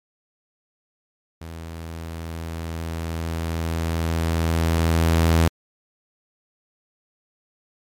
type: tone with level ramp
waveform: sawtooth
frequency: 82.3 Hz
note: E2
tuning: 2 cents flat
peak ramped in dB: -30 to -10 dBFS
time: 1.41-5.48 s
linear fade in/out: 5 ms
effects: MP3 64 kbps